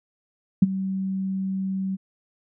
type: tone with ADSR envelope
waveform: sine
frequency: 191.3 Hz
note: G3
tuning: 42 cents flat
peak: -8 dBFS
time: 0.62-1.97 s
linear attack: 6 ms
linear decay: 27 ms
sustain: -16 dB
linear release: 28 ms
effects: none